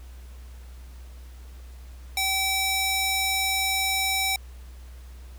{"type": "tone with high-pass filter", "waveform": "square", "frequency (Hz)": 770, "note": "G5", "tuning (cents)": -31, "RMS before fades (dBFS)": -25, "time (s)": [2.17, 4.36], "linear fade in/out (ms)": 2, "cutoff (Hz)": 1800, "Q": 0.64, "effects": ["added 62 Hz sine -40 dBFS peak until 5.38 s", "pink hiss -55 dBFS RMS until 5.38 s"]}